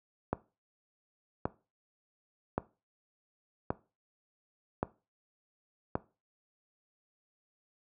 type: click train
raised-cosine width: 1 ms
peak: -15 dBFS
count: 6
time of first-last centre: 0.33-5.954 s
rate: 0.889 Hz
effects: noise-tail reverb RT60 0.3 s tail -18 dB re dry + high-pass 60 Hz 12 dB/octave